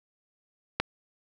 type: click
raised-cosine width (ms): 0.3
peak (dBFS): -8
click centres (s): 0.8
effects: none